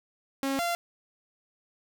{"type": "tone pair in turn", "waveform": "sawtooth", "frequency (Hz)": [272.2, 689.5], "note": ["C#4", "F5"], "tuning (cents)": [-31, -22], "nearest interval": "octave + major third", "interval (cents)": 1609, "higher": "second", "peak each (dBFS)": -23, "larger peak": "neither", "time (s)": [[0.43, 0.59], [0.59, 0.75]], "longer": "neither", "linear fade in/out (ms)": 0, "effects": []}